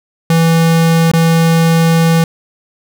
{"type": "tone with dropouts", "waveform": "square", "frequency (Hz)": 164.81, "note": "E3", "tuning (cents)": 0, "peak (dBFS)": -8, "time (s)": [0.3, 2.24], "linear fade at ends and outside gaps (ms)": 2, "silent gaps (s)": [1.116, 1.135], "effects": []}